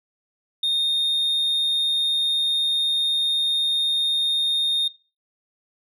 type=tone; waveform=sine; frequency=3676 Hz; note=A#7; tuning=25 cents flat; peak=-17 dBFS; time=0.63-4.88 s; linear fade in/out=5 ms; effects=noise-tail reverb RT60 0.3 s tail -18 dB re dry + tanh soft clip ceiling -18 dBFS